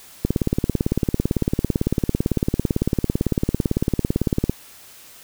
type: click train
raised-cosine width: 3 ms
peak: -5 dBFS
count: 77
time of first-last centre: 0.25-4.496 s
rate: 17.9 Hz
effects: white hiss -45 dBFS RMS until 5.23 s